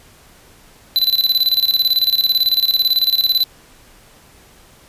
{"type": "tone with tremolo", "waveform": "square", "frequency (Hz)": 4006, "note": "B7", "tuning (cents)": 24, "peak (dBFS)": -11, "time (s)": [0.96, 3.44], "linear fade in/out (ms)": 0, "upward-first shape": "square", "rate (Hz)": 18, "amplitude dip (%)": 75, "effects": ["pink hiss -47 dBFS RMS until 4.88 s", "resampled to 32000 Hz"]}